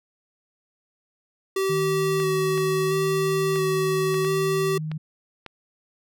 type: tone with vibrato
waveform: square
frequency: 382.3 Hz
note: G4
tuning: 43 cents flat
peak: -22 dBFS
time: 1.56-4.78 s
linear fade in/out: 5 ms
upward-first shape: square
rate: 0.74 Hz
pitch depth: 14 cents each way
type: tone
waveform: sine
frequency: 155.56 Hz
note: D#3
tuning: in tune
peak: -27 dBFS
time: 1.69-4.98 s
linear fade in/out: 10 ms
type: clicks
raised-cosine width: 0.3 ms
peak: -21 dBFS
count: 7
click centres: 2.201 / 2.578 / 3.559 / 4.143 / 4.248 / 4.916 / 5.463 s
effects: none